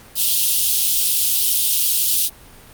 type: high-pass noise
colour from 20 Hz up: white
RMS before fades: -17 dBFS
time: 0.15-2.3 s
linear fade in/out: 50 ms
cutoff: 2900 Hz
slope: 48 dB/octave
effects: pink hiss -44 dBFS RMS until 2.73 s + Opus 48 kbps